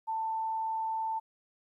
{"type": "tone", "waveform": "sine", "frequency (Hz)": 889, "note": "A5", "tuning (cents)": 18, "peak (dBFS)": -30, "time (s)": [0.07, 1.2], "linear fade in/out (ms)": 20, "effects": ["12-bit"]}